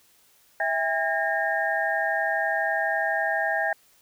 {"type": "tone cluster", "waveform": "sine", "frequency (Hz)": [652, 804, 1624, 1832], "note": ["E5", "G5", "G#6", "A#6"], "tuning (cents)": [-19, 44, -39, -31], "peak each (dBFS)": -28, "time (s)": [0.6, 3.73], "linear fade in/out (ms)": 2, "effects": ["white hiss -60 dBFS RMS until 4.01 s"]}